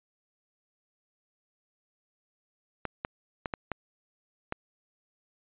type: clicks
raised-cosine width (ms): 0.5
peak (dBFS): -16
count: 6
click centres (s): 2.853 / 3.049 / 3.458 / 3.538 / 3.717 / 4.524
effects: resampled to 8000 Hz